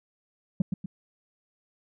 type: tone with echo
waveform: sine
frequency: 185 Hz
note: F#3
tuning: in tune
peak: -16 dBFS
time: 0.6-0.62 s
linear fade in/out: 5 ms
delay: 120 ms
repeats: 2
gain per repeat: -7 dB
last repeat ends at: 0.86 s
effects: tanh soft clip ceiling -18 dBFS